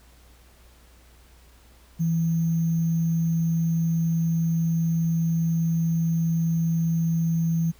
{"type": "tone with sample-and-hold", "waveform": "sine", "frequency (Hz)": 164.81, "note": "E3", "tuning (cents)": 0, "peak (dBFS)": -20, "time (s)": [1.99, 7.72], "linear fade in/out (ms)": 20, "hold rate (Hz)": 6300, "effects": ["added 60 Hz sine -52 dBFS peak until 7.79 s", "pink hiss -57 dBFS RMS until 7.79 s"]}